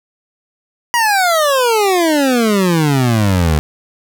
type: exponential sweep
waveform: 25% pulse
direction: down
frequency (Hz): 974 to 73.42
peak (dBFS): -7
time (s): 0.94-3.59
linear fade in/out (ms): 0
effects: none